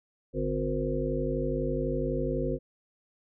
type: harmonic tone with a mistuned harmonic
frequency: 52 Hz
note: G#1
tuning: 3 cents sharp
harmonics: 1 / 3 / 5 / 7 / 9 / 10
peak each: -34 / -34 / -34 / -34 / -34 / -34 dBFS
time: 0.33-2.59 s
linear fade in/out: 50 ms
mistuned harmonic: 3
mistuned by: -110 cents
effects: none